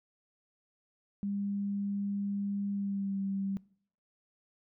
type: tone with pitch glide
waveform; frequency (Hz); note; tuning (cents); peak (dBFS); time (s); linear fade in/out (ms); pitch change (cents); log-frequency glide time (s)
sine; 200.8 to 195.53; G3 to G3; +42 to -4; -31; 1.23-3.57; 0; -46; 2.71-3.19
effects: noise-tail reverb RT60 0.6 s tail -23 dB re dry